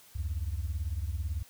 sine beating tone pair, 69.3 / 87.3 Hz, C#2 / F2, 0 / 0 cents, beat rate 18 Hz, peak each -32 / -33 dBFS, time 0.15-1.43 s, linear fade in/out 10 ms, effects tanh soft clip ceiling -25 dBFS + white hiss -57 dBFS RMS until 1.49 s

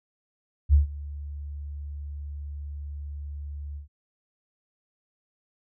sine tone with ADSR envelope, 72.4 Hz, D2, 24 cents flat, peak -12 dBFS, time 0.69-3.88 s, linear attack 45 ms, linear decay 130 ms, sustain -21 dB, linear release 120 ms, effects none

